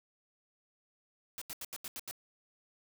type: noise bursts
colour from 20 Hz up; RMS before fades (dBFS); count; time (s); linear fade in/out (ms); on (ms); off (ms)
white; -42; 7; 1.38-2.111; 0; 35; 81
effects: none